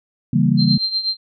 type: chord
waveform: sine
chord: C# diminished seventh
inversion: none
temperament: equal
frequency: 138.59 / 164.81 / 196 / 233.1 Hz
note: C#3 / E3 / G3 / Bb3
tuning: 0 / 0 / 0 / 0 cents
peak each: -18 dBFS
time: 0.33-0.78 s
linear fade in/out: 5 ms
type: tone with tremolo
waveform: sine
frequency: 4150 Hz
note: C8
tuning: 15 cents flat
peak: -15 dBFS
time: 0.57-1.17 s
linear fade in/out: 50 ms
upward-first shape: triangle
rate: 8.2 Hz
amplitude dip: 80%
effects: none